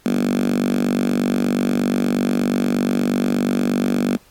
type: tone with high-pass filter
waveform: 5% pulse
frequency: 48.41 Hz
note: G1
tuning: 21 cents flat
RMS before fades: -19 dBFS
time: 0.06-4.17 s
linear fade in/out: 0 ms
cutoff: 220 Hz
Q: 7.4
effects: pink hiss -53 dBFS RMS until 4.3 s + AAC 64 kbps